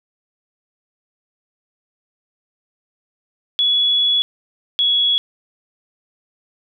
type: tone pair in turn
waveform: sine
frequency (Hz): 3388 / 3359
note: G#7 / G#7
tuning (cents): +34 / +19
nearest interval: unison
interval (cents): 15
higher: first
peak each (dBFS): -13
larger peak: neither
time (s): 3.59-4.22 / 4.79-5.18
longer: first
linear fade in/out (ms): 0
effects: none